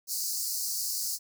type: high-pass noise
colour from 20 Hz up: pink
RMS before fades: -32 dBFS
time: 0.07-1.19 s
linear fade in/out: 50 ms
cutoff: 4400 Hz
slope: 96 dB/octave
effects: none